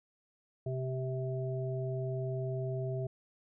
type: harmonic tone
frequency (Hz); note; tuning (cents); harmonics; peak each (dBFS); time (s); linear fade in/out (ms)
130; C3; -11; 1 / 3 / 5; -34 / -39 / -41; 0.66-3.07; 5
effects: none